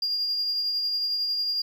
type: tone with tremolo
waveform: sine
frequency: 4816 Hz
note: D8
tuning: 43 cents sharp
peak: -21 dBFS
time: 0.02-1.62 s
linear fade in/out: 5 ms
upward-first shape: triangle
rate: 11 Hz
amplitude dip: 40%
effects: tanh soft clip ceiling -21 dBFS + 10-bit